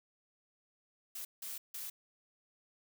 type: noise bursts at uneven times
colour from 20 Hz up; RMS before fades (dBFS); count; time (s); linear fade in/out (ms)
blue; -43; 3; 1.15-1.25 / 1.42-1.58 / 1.74-1.9; 5
effects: none